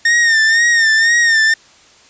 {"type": "tone with vibrato", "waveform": "45% pulse", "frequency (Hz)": 1828, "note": "A#6", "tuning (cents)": -34, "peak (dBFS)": -9, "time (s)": [0.05, 1.54], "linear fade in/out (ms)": 5, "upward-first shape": "sine", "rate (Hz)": 2, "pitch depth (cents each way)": 62, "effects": ["white hiss -46 dBFS RMS until 2.09 s", "resampled to 16000 Hz"]}